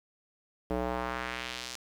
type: tone with band-pass filter sweep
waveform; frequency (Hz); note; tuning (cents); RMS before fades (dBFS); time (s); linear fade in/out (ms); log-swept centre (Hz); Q
square; 61.74; B1; 0; -35; 0.7-1.76; 5; 470 to 5800; 1.2
effects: 9-bit